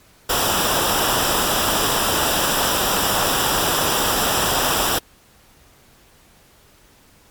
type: noise with comb filter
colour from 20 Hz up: pink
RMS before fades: -19 dBFS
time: 0.29-4.99 s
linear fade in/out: 10 ms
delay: 0.46 ms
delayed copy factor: -0.7
effects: pink hiss -52 dBFS RMS until 7.3 s + MP3 96 kbps